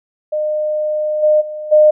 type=tone with level steps; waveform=sine; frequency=609 Hz; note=D#5; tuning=37 cents flat; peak=-15 / -8 / -23 / -5 dBFS; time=0.32-1.91 s; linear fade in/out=10 ms; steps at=1.22 / 1.4 / 1.71 s; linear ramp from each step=20 ms; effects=none